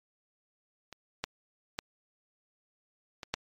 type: clicks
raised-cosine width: 0.2 ms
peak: -27 / -14 / -15 / -22 / -12 dBFS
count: 5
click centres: 0.927 / 1.24 / 1.789 / 3.232 / 3.34 s
effects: MP3 64 kbps